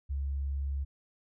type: tone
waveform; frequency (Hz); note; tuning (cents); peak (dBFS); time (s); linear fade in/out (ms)
sine; 69.3; C#2; 0; -30; 0.09-0.85; 20
effects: none